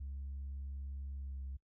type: tone with pitch glide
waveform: sine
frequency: 68.7 to 67.21 Hz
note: C#2 to C2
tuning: -15 to +47 cents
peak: -39 dBFS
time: 0-1.57 s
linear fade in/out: 10 ms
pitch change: -38 cents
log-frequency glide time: 1.16-1.4 s
effects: noise-tail reverb RT60 0.1 s tail -22 dB re dry + tanh soft clip ceiling -38 dBFS